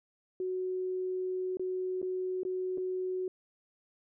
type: tone with dropouts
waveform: sine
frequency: 370 Hz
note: F#4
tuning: in tune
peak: -31 dBFS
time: 0.4-3.28 s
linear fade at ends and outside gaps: 2 ms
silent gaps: 1.571-1.595 / 2.017-2.027 / 2.433-2.45 / 2.775-2.78 s
effects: none